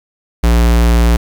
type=tone; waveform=square; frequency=58.27 Hz; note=A#1; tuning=in tune; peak=-8 dBFS; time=0.43-1.17 s; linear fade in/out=10 ms; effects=7-bit